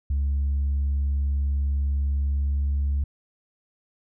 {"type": "tone with pitch glide", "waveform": "sine", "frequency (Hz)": [70, 70.45], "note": ["C#2", "C#2"], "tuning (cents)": [18, 29], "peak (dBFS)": -19, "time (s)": [0.1, 3.04], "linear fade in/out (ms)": 5, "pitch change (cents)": 11, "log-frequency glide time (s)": [2.16, 2.7], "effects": ["tanh soft clip ceiling -19 dBFS"]}